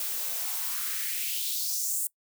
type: noise with high-pass filter sweep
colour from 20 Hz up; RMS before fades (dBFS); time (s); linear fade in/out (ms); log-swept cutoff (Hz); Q
blue; -31; 0-2.07; 2; 350 to 8900; 2.7
effects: noise-tail reverb RT60 0.1 s tail -23 dB re dry